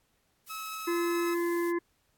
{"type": "noise", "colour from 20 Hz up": "blue", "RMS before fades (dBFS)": -47, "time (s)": [0.46, 1.72], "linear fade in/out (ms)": 20}
{"type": "tone", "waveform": "sawtooth", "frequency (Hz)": 1291, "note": "E6", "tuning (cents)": -37, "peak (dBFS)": -33, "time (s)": [0.49, 1.35], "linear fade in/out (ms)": 20}
{"type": "harmonic tone", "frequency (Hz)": 343.7, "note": "F4", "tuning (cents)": -28, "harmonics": [1, 3, 5, 6], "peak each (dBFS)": [-27, -37, -41, -43], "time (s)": [0.87, 1.79], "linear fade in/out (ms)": 10}
{"effects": ["pink hiss -72 dBFS RMS until 2.17 s", "AAC 64 kbps"]}